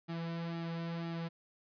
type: tone with flanger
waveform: sawtooth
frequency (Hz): 167.3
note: E3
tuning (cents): +26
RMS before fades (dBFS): -39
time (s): 0.08-1.29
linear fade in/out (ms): 20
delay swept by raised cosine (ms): 1.9 to 3.6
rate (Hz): 2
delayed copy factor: -0.7
effects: resampled to 11025 Hz